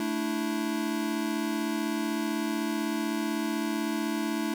square chord, A suspended fourth, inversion none, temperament equal, 220 / 293.7 / 329.6 Hz, A3 / D4 / E4, 0 / 0 / 0 cents, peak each -33 dBFS, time 0-4.54 s, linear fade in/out 2 ms, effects none

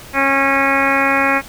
harmonic tone, 273.8 Hz, C#4, 21 cents flat, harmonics 1 / 2 / 3 / 4 / 5 / 6 / 7 / 8 / 9, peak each -21 / -21 / -21 / -21 / -21 / -21 / -21 / -21 / -21 dBFS, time 0.13-1.42 s, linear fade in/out 50 ms, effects pink hiss -37 dBFS RMS until 1.48 s

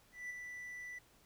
triangle tone with ADSR envelope, 1975.5 Hz, B6, in tune, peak -38 dBFS, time 0.12-0.99 s, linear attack 180 ms, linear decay 14 ms, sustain -5 dB, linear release 9 ms, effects pink hiss -67 dBFS RMS until 1.25 s

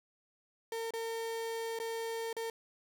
35% pulse tone with dropouts, 455.2 Hz, A#4, 41 cents flat, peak -34 dBFS, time 0.72-2.5 s, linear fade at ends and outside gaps 2 ms, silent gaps 0.907-0.936 / 1.789-1.799 / 2.329-2.366 s, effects none

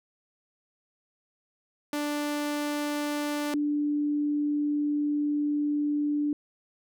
sawtooth / sine tone pair in turn, 294 / 294 Hz, D4 / D4, +2 / +2 cents, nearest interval unison, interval 0 cents, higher neither, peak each -24 dBFS, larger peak neither, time 1.93-3.54 / 3.54-6.33 s, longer second, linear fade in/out 2 ms, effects none

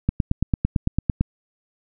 click train, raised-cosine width 5 ms, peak -6 dBFS, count 11, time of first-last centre 0.09-1.21 s, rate 8.93 Hz, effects none

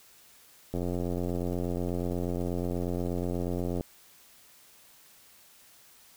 click train, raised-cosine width 2 ms, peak -19 dBFS, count 272, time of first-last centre 0.74-3.809 s, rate 88.3 Hz, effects white hiss -57 dBFS RMS until 6.16 s

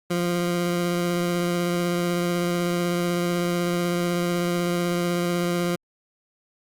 20% pulse tone with vibrato, 174.61 Hz, F3, in tune, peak -17 dBFS, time 0.1-5.76 s, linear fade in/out 10 ms, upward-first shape triangle, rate 16 Hz, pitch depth 15 cents each way, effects Opus 48 kbps

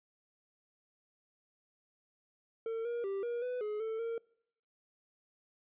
triangle tone with pitch steps, 452.6 / 474 / 392.4 / 475.7 / 498 / 422 / 443.9 / 460.3 Hz, A4 / A#4 / G4 / A#4 / B4 / G#4 / A4 / A#4, +49 / +29 / +2 / +35 / +14 / +28 / +15 / -22 cents, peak -32 dBFS, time 2.66-4.18 s, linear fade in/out 2 ms, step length 190 ms, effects noise-tail reverb RT60 0.7 s tail -24 dB re dry + resampled to 8000 Hz

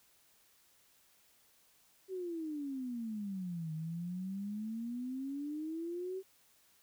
sine exponential two-way sweep, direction down then up, 386.2 to 155.56 to 386.2 Hz, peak -37 dBFS, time 2.08-6.23 s, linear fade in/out 50 ms, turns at 3.73 s, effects white hiss -68 dBFS RMS until 6.82 s

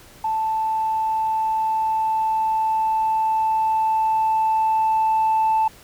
sine tone with level ramp, 880 Hz, A5, in tune, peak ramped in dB -19 to -14 dBFS, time 0.24-5.68 s, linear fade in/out 5 ms, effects tanh soft clip ceiling -13 dBFS + pink hiss -47 dBFS RMS until 5.83 s

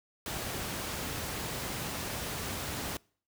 pink noise, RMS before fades -36 dBFS, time 0.26-2.97 s, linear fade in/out 2 ms, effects noise-tail reverb RT60 0.5 s tail -26 dB re dry + high-pass 60 Hz 12 dB/octave

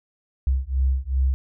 sine beating tone pair, 64.7 / 67.3 Hz, C2 / C2, -19 / +49 cents, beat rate 2.6 Hz, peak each -22 dBFS, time 0.47-1.34 s, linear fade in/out 0 ms, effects none

